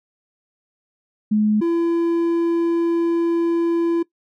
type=tone pair in turn; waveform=sine / triangle; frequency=212.4 / 337.2 Hz; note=G#3 / E4; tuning=+39 / +39 cents; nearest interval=minor sixth; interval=800 cents; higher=second; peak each=-14 dBFS; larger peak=neither; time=1.31-1.61 / 1.61-4.03 s; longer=second; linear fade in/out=10 ms; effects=noise-tail reverb RT60 0.1 s tail -20 dB re dry